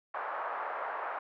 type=band-pass noise; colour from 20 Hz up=pink; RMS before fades=-37 dBFS; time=0.14-1.19 s; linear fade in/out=5 ms; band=650 to 1500 Hz; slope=24 dB/octave; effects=none